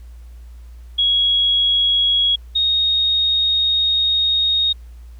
sine tone pair in turn, 3322 / 3729 Hz, G#7 / A#7, 0 / 0 cents, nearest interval major second, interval 200 cents, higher second, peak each -13 / -14 dBFS, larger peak first, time 0.98-2.36 / 2.55-4.73 s, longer second, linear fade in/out 10 ms, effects added 59 Hz sine -35 dBFS peak until 5.19 s + pink hiss -57 dBFS RMS until 5.19 s

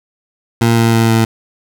20% pulse tone with pitch steps, 116 / 114.93 / 113.88 / 112.83 Hz, A#2 / A#2 / A#2 / A2, -8 / -24 / -40 / +44 cents, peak -4 dBFS, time 0.61-1.25 s, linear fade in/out 5 ms, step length 160 ms, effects none

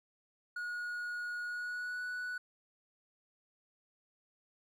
triangle tone with pitch glide, 1448 to 1478.4 Hz, F#6 to F#6, -38 to -2 cents, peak -35 dBFS, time 0.56-2.38 s, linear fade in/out 5 ms, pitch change +36 cents, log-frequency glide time 1.45-2.03 s, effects none

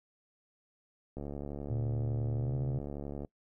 click train, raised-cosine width 2 ms, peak -27 dBFS, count 150, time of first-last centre 1.17-3.248 s, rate 71.7 Hz
sine tone with pitch glide, 115 to 129.08 Hz, A#2 to C3, -23 to -23 cents, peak -31 dBFS, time 1.7-2.79 s, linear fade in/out 5 ms, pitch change +200 cents, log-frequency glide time 2.36-2.54 s
effects noise-tail reverb RT60 0.1 s tail -23 dB re dry

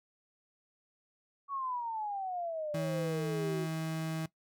sine exponential sweep, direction down, 1134 to 359.5 Hz, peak -34 dBFS, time 1.48-3.68 s, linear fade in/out 50 ms
35% pulse tone, 160.3 Hz, E3, 48 cents flat, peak -32 dBFS, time 2.74-4.26 s, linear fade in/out 5 ms
effects noise-tail reverb RT60 0.1 s tail -18 dB re dry

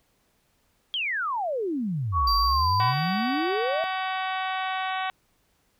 sine exponential two-way sweep, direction down then up, 3314 to 48.11 to 684 Hz, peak -25 dBFS, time 0.94-3.84 s, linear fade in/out 0 ms, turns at 2.35 s
sine tone with pitch glide, 1121 to 1004.5 Hz, C#6 to B5, +19 to +29 cents, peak -21 dBFS, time 2.12-2.94 s, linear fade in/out 50 ms, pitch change -190 cents, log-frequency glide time 2.46-2.68 s
triangle tone with exponential decay, 4699 Hz, D8, in tune, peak -23 dBFS, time 2.27-4.9 s, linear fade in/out 5 ms, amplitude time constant 570 ms
harmonic tone, 376.8 Hz, F#4, 32 cents sharp, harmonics 2 / 3 / 4 / 5 / 6 / 7 / 8 / 9 / 10, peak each -29 / -33 / -35 / -37 / -39 / -40 / -41 / -42 / -43 dBFS, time 2.8-5.1 s, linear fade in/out 0 ms
effects pink hiss -68 dBFS RMS until 5.79 s

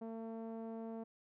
sawtooth tone with low-pass filter, 225.6 Hz, A3, 44 cents sharp, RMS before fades -45 dBFS, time 0.01-1.04 s, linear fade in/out 10 ms, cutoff 690 Hz, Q 1.4, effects none

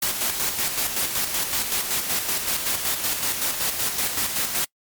white noise with tremolo, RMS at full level -23 dBFS, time 0.02-4.65 s, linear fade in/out 5 ms, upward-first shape square, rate 5.3 Hz, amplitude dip 45%, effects noise-tail reverb RT60 0.1 s tail -25 dB re dry + MP3 96 kbps

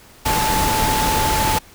sine tone in noise, 872 Hz, A5, 16 cents flat, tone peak -19 dBFS, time 0.25-1.59 s, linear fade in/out 10 ms, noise pink, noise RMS -20 dBFS, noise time 0.25-1.59 s, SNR -2 dB, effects pink hiss -46 dBFS RMS until 1.74 s

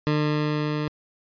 20% pulse tone with level ramp, 150.5 Hz, D3, 43 cents sharp, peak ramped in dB -15 to -20 dBFS, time 0.07-0.88 s, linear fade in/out 0 ms, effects resampled to 11025 Hz

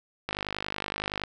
click train, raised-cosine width 0.3 ms, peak -14 dBFS, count 49, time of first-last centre 0.29-1.237 s, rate 50.7 Hz, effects none

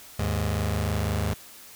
sawtooth tone pair together, 77.86 / 103.83 Hz, D#2 / G#2, +2 / 0 cents, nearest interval perfect fourth, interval 498 cents, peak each -23 / -23 dBFS, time 0.19-1.34 s, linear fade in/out 5 ms, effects white hiss -47 dBFS RMS until 1.75 s

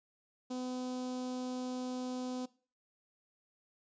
sawtooth tone with notch filter, 252.6 Hz, B3, 39 cents sharp, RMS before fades -39 dBFS, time 0.5-2.46 s, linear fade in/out 10 ms, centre 1900 Hz, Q 0.56, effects noise-tail reverb RT60 0.4 s tail -20 dB re dry + resampled to 16000 Hz

